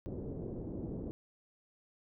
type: low-pass noise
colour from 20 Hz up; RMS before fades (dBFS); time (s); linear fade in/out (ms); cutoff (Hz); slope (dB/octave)
white; -41; 0.06-1.11; 0; 410; 24
effects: none